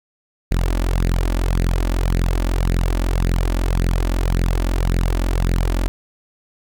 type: tone with flanger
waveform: sawtooth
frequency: 43.65 Hz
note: F1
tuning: in tune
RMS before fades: -18 dBFS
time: 0.51-5.88 s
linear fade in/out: 0 ms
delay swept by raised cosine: 0.44 to 3.54 ms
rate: 1.8 Hz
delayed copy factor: +0.75
effects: none